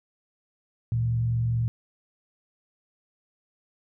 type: tone with frequency modulation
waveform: sine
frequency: 116.54 Hz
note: A#2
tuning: in tune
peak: -22 dBFS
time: 0.92-1.68 s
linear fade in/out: 0 ms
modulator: 44.8 Hz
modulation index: 0.39
effects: none